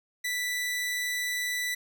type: tone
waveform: sawtooth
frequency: 1975.5 Hz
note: B6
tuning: in tune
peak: -25 dBFS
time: 0.24-1.75 s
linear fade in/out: 10 ms
effects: none